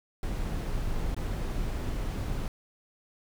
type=noise with dropouts; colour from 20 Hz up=brown; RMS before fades=-31 dBFS; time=0.23-2.48 s; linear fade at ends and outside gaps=1 ms; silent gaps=1.146-1.165 s; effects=none